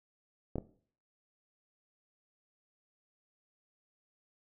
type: clicks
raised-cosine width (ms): 2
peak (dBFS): -21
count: 2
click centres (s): 0.557 / 0.583
effects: noise-tail reverb RT60 0.5 s tail -17 dB re dry